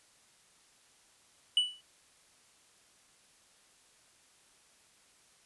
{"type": "tone with exponential decay", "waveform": "triangle", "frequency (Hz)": 2962, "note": "F#7", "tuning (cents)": 1, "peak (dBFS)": -19, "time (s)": [1.57, 1.81], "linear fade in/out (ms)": 2, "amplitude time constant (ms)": 52, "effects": ["white hiss -64 dBFS RMS until 5.45 s", "resampled to 24000 Hz"]}